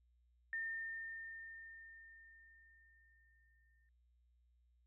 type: tone with exponential decay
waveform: sine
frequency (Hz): 1813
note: A#6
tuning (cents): -49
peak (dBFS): -38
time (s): 0.53-3.89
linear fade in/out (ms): 1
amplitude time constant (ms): 730
effects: added 60 Hz sine -70 dBFS peak until 4.86 s